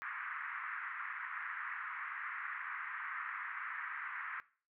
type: band-pass noise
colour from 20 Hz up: white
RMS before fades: -43 dBFS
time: 0.02-4.4 s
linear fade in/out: 0 ms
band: 1100 to 2000 Hz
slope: 48 dB/octave
effects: noise-tail reverb RT60 0.4 s tail -19 dB re dry